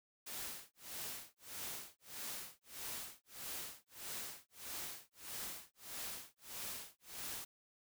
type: noise with tremolo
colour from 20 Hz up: white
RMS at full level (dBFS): -44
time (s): 0.26-7.45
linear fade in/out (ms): 10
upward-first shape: sine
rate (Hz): 1.6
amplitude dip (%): 100
effects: none